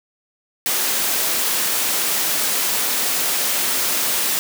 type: high-pass noise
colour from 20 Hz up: white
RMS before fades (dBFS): -20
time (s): 0.66-4.39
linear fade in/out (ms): 0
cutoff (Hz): 210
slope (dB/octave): 12
effects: none